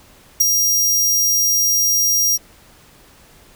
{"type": "tone with ADSR envelope", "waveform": "sawtooth", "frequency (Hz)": 5700, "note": "F8", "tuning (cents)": 34, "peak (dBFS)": -5, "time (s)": [0.4, 2.38], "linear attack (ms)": 10, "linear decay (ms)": 13, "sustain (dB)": -6, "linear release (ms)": 29, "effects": ["pink hiss -48 dBFS RMS until 3.55 s"]}